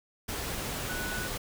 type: tone in noise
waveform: sine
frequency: 1480 Hz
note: F#6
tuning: in tune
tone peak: -36 dBFS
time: 0.89-1.28 s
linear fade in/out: 10 ms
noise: pink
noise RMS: -35 dBFS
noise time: 0.28-1.38 s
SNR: -4 dB
effects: none